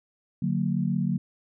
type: chord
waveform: sine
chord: D augmented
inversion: none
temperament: just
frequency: 146.83 / 183.54 / 229.4 Hz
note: D3 / F#3 / A#3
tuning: 0 / -14 / -28 cents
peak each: -28 / -26 / -29 dBFS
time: 0.42-1.18 s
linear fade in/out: 5 ms
effects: none